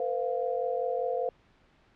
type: chord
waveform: sine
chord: Bb suspended second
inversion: none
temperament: equal with one note detuned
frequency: 466.2 / 511.3 / 698.5 Hz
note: Bb4 / C5 / F5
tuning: 0 / -40 / 0 cents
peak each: -33 / -30 / -33 dBFS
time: 0-1.29 s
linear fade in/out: 2 ms
effects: pink hiss -63 dBFS RMS until 1.95 s + low-pass 3000 Hz 12 dB/octave